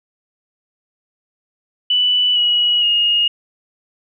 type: tone with pitch steps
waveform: sine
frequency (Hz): 2973 / 2915 / 2858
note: F#7 / F#7 / F7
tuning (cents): +8 / -26 / +39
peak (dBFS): -12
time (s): 1.9-3.28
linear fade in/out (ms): 5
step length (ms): 460
effects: none